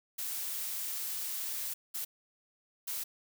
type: noise bursts at uneven times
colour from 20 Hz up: blue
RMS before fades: -37 dBFS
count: 3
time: 0.18-1.74 / 1.94-2.05 / 2.87-3.04 s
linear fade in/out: 10 ms
effects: none